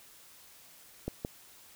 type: clicks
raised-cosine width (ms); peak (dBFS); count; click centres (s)
2; -20; 2; 1.08 / 1.249
effects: white hiss -56 dBFS RMS until 1.75 s